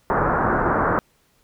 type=low-pass noise; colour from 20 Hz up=white; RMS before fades=-20 dBFS; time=0.1-0.99 s; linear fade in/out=0 ms; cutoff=1500 Hz; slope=48 dB/octave; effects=pink hiss -62 dBFS RMS until 1.43 s